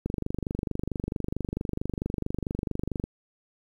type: click train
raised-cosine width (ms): 3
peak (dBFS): -16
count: 74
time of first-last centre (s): 0.06-3.04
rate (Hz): 24.5
effects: 9-bit